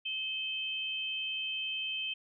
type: tone pair together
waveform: sine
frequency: 2580 / 3111 Hz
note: E7 / G7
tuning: -38 / -14 cents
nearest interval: minor third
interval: 324 cents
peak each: -37 / -35 dBFS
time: 0.05-2.14 s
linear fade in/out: 10 ms
effects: none

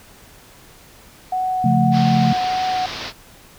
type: tone with vibrato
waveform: sine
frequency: 740 Hz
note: F#5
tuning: in tune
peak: -18 dBFS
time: 1.32-2.86 s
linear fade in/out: 5 ms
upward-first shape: sine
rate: 1.7 Hz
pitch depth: 9 cents each way
type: chord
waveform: sine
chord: Db augmented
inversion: none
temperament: equal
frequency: 138.59 / 174.61 / 220 Hz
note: Db3 / F3 / A3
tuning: 0 / 0 / 0 cents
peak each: -18 / -19 / -17 dBFS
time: 1.64-2.33 s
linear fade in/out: 5 ms
type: low-pass noise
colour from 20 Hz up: white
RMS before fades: -30 dBFS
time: 1.91-3.13 s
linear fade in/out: 50 ms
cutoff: 5200 Hz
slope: 48 dB/octave
effects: pink hiss -46 dBFS RMS until 3.58 s

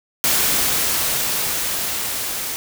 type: noise with level ramp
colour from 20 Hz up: white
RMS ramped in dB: -17 to -26 dBFS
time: 0.24-2.56 s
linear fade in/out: 0 ms
effects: none

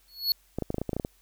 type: tone with exponential growth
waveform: square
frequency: 4371 Hz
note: C#8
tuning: 25 cents flat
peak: -19 dBFS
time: 0.08-0.32 s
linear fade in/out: 1 ms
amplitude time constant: 51 ms
type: clicks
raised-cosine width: 2 ms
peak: -16 dBFS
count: 11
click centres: 0.586 / 0.623 / 0.704 / 0.744 / 0.783 / 0.816 / 0.893 / 0.932 / 0.966 / 0.998 / 1.049 s
effects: added 45 Hz sine -64 dBFS peak until 1.21 s + white hiss -64 dBFS RMS until 1.21 s

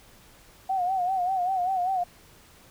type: tone with vibrato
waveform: sine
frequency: 740 Hz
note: F#5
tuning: in tune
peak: -23 dBFS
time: 0.69-2.04 s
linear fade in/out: 10 ms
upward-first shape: sine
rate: 5.1 Hz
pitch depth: 82 cents each way
effects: pink hiss -54 dBFS RMS until 2.7 s

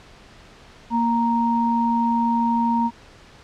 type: tone pair together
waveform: sine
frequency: 233.1 / 932.3 Hz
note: A#3 / A#5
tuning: 0 / 0 cents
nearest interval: 2 octaves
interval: 2400 cents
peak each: -20 dBFS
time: 0.9-2.91 s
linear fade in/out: 50 ms
effects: pink hiss -47 dBFS RMS until 3.43 s + low-pass 5000 Hz 12 dB/octave

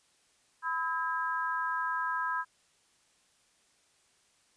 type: tone cluster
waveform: sine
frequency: 1004 / 1290 / 1621 Hz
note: B5 / E6 / G#6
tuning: +28 / -38 / -42 cents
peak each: -33 / -35 / -34 dBFS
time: 0.62-2.45 s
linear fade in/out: 50 ms
effects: white hiss -68 dBFS RMS until 4.56 s + resampled to 22050 Hz

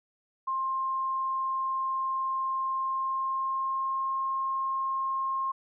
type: tone with pitch glide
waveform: sine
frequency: 1059 to 1068.2 Hz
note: C6 to C6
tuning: +21 to +36 cents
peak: -27 dBFS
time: 0.47-5.52 s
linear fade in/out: 10 ms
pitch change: +15 cents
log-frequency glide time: 2.75-4.13 s
effects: none

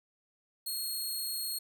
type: tone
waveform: 15% pulse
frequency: 4282 Hz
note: C8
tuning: 39 cents sharp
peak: -27 dBFS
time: 0.66-1.59 s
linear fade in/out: 10 ms
effects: 10-bit

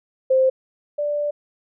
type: tone pair in turn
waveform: sine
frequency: 523.3 / 587.4 Hz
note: C5 / D5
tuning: 0 / 0 cents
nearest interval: major second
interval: 200 cents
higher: second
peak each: -13 / -20 dBFS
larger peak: first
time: 0.3-0.5 / 0.98-1.31 s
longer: second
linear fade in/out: 10 ms
effects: none

